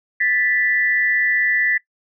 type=tone pair together; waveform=sine; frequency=1760 / 1975.5 Hz; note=A6 / B6; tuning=0 / 0 cents; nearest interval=major second; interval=200 cents; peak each=-19 / -18 dBFS; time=0.2-1.78 s; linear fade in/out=10 ms; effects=noise-tail reverb RT60 0.1 s tail -19 dB re dry